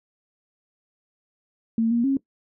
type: tone with pitch steps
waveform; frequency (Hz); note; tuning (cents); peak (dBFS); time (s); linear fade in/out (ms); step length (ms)
sine; 226.6 / 235.6 / 272; A#3 / A#3 / C#4; -49 / +19 / -33; -18; 1.78-2.17; 2; 130
effects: noise-tail reverb RT60 0.1 s tail -19 dB re dry